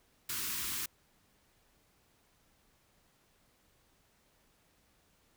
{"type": "band-stop noise", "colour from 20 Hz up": "white", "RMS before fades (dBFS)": -37, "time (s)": [0.29, 0.86], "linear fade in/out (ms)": 5, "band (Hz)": [400, 980], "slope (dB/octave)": 48, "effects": ["pink hiss -70 dBFS RMS until 5.36 s"]}